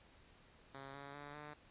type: tone with pitch steps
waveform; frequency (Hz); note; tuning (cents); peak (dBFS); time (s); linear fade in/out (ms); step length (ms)
5% pulse; 136.4 / 140.48 / 144.68 / 149; C#3 / C#3 / D3 / D3; -28 / +23 / -26 / +25; -38; 0.74-1.54; 5; 200
effects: pink hiss -65 dBFS RMS until 1.7 s + resampled to 8000 Hz